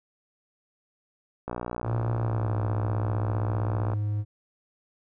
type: click train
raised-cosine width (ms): 1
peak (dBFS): -18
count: 148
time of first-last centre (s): 1.48-3.934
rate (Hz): 59.9
type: tone with pitch glide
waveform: triangle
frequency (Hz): 113.2 to 104.41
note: A2 to G#2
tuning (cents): +50 to +10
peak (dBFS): -23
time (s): 1.83-4.25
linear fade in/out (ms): 50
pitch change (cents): -140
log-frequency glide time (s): 2.19-2.57
effects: none